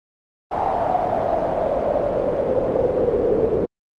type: noise with band-pass filter sweep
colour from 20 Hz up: brown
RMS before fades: -20 dBFS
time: 0.51-3.66 s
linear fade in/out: 10 ms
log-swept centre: 790 to 430 Hz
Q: 5.9
effects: Opus 32 kbps